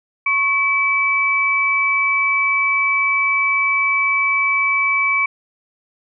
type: tone pair together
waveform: sine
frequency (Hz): 1098.1 / 2300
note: C#6 / D7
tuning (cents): -17 / -37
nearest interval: octave + minor second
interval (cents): 1280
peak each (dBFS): -21 / -15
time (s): 0.26-5.26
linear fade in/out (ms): 5
effects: none